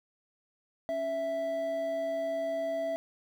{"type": "tone pair together", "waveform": "triangle", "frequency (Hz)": [277.2, 659.3], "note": ["C#4", "E5"], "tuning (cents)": [0, 0], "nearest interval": "octave + minor third", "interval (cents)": 1500, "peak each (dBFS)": [-39, -28], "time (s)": [0.89, 2.96], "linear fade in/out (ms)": 0, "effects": ["10-bit"]}